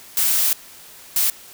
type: noise bursts at uneven times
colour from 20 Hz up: blue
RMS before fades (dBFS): -18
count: 2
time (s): 0.17-0.53 / 1.16-1.3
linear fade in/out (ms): 2
effects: white hiss -43 dBFS RMS until 1.53 s